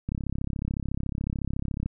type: click train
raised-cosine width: 5 ms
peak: -17 dBFS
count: 61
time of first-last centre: 0.09-1.86 s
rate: 33.9 Hz
effects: none